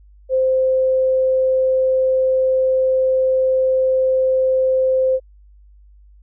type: tone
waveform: sine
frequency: 521 Hz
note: C5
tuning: 7 cents flat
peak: -13 dBFS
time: 0.29-5.2 s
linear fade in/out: 50 ms
effects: added 50 Hz sine -44 dBFS peak until 6.22 s